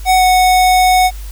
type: tone with pitch glide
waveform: square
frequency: 745 to 737.7 Hz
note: F#5 to F#5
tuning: +12 to -5 cents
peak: -8 dBFS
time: 0.05-1.11 s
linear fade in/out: 50 ms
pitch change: -17 cents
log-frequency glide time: 0.16-0.23 s
effects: added 50 Hz sine -24 dBFS peak until 1.31 s + white hiss -39 dBFS RMS until 1.31 s